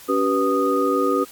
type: tone cluster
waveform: sine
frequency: 280.8 / 384.4 / 488.9 / 1239 Hz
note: C#4 / G4 / B4 / D#6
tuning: +22 / -34 / -18 / -8 cents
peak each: -22 dBFS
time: 0.08-1.25 s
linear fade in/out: 20 ms
effects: white hiss -43 dBFS RMS until 1.31 s + MP3 96 kbps